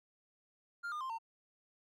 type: tone with pitch steps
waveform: triangle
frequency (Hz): 1400 / 1211.8 / 1048.8 / 907.8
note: F6 / D#6 / C6 / A#5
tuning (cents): +4 / -46 / +4 / -46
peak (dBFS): -36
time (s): 0.83-1.186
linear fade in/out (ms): 20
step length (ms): 89
effects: none